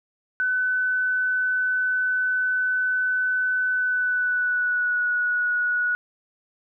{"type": "tone with pitch glide", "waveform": "sine", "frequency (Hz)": [1506, 1462.3], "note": ["F#6", "F#6"], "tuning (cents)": [30, -21], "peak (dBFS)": -20, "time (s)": [0.4, 5.95], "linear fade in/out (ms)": 0, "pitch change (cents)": -51, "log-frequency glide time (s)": [3.69, 5.09], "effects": []}